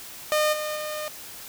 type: tone with level steps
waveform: sawtooth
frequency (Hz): 609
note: D#5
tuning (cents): -37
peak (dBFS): -16 / -24 / -26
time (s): 0.32-1.08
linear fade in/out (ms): 0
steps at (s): 0.52 / 0.75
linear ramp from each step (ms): 20
effects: white hiss -41 dBFS RMS until 1.48 s